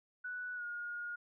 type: tone with pitch glide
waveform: sine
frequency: 1480 to 1431.2 Hz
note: F#6 to F6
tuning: 0 to +42 cents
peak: -39 dBFS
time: 0.24-1.16 s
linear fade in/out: 10 ms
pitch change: -58 cents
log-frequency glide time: 0.55-0.64 s
effects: none